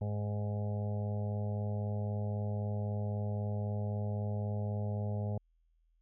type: harmonic tone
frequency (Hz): 103.83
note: G#2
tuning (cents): 0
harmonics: 1 / 2 / 4 / 5 / 6 / 7 / 8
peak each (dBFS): -33 / -41 / -47 / -47 / -47 / -52 / -53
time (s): 0.01-5.38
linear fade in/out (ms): 5
effects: added 41 Hz sine -68 dBFS peak until 6.01 s